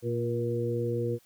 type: harmonic tone with a mistuned harmonic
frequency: 117.5 Hz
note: A#2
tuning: 14 cents sharp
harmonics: 1 / 2 / 3 / 4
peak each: -31 / -37 / -33 / -31 dBFS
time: 0.02-1.19 s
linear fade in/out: 50 ms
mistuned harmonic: 4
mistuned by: +24 cents
effects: white hiss -63 dBFS RMS until 1.25 s